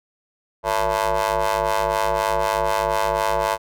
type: ring-modulated tone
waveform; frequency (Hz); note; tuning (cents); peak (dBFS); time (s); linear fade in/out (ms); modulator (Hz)
20% pulse; 103.2; G#2; -10; -11; 0.63-3.58; 50; 772
effects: none